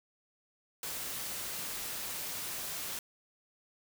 white noise, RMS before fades -39 dBFS, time 0.83-2.99 s, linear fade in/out 2 ms, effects none

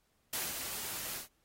white noise with ADSR envelope, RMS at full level -35 dBFS, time 0.33-1.28 s, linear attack 4 ms, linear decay 190 ms, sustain -5 dB, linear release 120 ms, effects pink hiss -75 dBFS RMS until 1.44 s + AAC 48 kbps

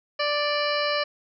harmonic tone, 587.3 Hz, D5, in tune, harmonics 1 / 2 / 3 / 4 / 5 / 7 / 8 / 9, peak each -26 / -29 / -31 / -32 / -33 / -34 / -35 / -36 dBFS, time 0.19-1.04 s, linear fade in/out 10 ms, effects none

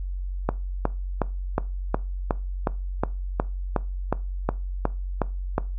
click train, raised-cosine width 1 ms, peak -7 dBFS, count 15, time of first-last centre 0.49-5.581 s, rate 2.75 Hz, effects noise-tail reverb RT60 0.3 s tail -20 dB re dry + added 46 Hz sine -27 dBFS peak until 5.78 s

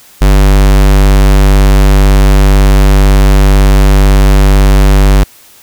square tone, 49 Hz, G1, in tune, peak -3 dBFS, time 0.21-5.24 s, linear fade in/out 10 ms, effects white hiss -39 dBFS RMS until 5.62 s

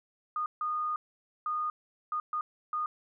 sine tone bursts at uneven times, 1228 Hz, D#6, 23 cents flat, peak -29 dBFS, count 6, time 0.36-0.46 / 0.61-0.96 / 1.46-1.7 / 2.12-2.2 / 2.33-2.41 / 2.73-2.86 s, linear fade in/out 2 ms, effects none

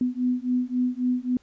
sine beating tone pair, 247.9 / 251.6 Hz, B3 / B3, +7 / +32 cents, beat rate 3.7 Hz, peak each -25 dBFS, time 0.01-1.37 s, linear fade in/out 2 ms, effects pink hiss -62 dBFS RMS until 1.42 s + resampled to 16000 Hz

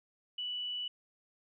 sine tone, 2960 Hz, F#7, in tune, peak -35 dBFS, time 0.38-0.88 s, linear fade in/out 5 ms, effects none

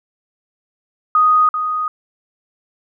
sine tone with echo, 1244.5 Hz, D#6, in tune, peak -9 dBFS, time 1.15-1.49 s, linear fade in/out 2 ms, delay 390 ms, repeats 1, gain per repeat -8 dB, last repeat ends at 1.88 s, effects none

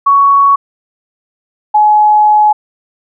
sine tone pair in turn, 1117 / 846 Hz, C#6 / G#5, +13 / +32 cents, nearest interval perfect fourth, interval 481 cents, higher first, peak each -4 dBFS, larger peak neither, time 0.06-0.56 / 1.74-2.53 s, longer second, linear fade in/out 10 ms, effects none

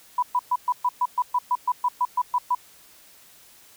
sine tone bursts, 987.8 Hz, B5, in tune, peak -18 dBFS, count 15, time 0.18-2.55 s, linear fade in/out 5 ms, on 46 ms, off 120 ms, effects white hiss -52 dBFS RMS until 3.76 s

